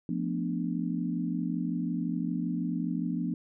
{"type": "chord", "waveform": "sine", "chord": "B half-diminished seventh", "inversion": "second", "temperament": "equal", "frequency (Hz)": [174.61, 220, 246.9, 293.7], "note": ["F3", "A3", "B3", "D4"], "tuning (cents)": [0, 0, 0, 0], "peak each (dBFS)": [-32, -37, -33, -35], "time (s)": [0.09, 3.34], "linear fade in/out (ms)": 2, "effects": []}